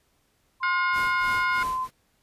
sine tone with pitch glide, 1046.5 to 1030.3 Hz, C6 to C6, 0 to -27 cents, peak -25 dBFS, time 0.6-1.88 s, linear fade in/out 50 ms, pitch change -27 cents, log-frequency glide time 0.7-1.62 s
harmonic tone, 716 Hz, F5, 43 cents sharp, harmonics 2 / 3 / 4 / 5 / 6 / 7, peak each -25 / -29 / -42 / -44 / -46 / -44 dBFS, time 0.63-1.63 s, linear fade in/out 2 ms
pink noise with tremolo, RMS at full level -39 dBFS, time 0.92-1.91 s, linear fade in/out 50 ms, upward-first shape sine, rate 3.1 Hz, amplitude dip 80%
effects pink hiss -68 dBFS RMS until 2.22 s + resampled to 32000 Hz

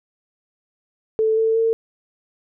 sine tone with pitch steps, 440 / 446.1 / 452.4 Hz, A4 / A4 / A4, 0 / +24 / +48 cents, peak -15 dBFS, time 1.19-1.73 s, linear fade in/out 0 ms, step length 180 ms, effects none

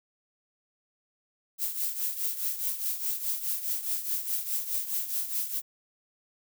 violet noise with tremolo, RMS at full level -28 dBFS, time 1.58-5.62 s, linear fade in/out 50 ms, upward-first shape triangle, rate 4.8 Hz, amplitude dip 75%, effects none

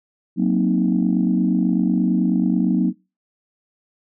sine chord, C half-diminished seventh, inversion second, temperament equal, 185 / 233.1 / 261.6 / 311.1 Hz, Gb3 / Bb3 / C4 / Eb4, 0 / 0 / 0 / 0 cents, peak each -18 / -20 / -22 / -23 dBFS, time 0.36-2.93 s, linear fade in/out 50 ms, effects noise-tail reverb RT60 0.3 s tail -26 dB re dry + tanh soft clip ceiling -7 dBFS

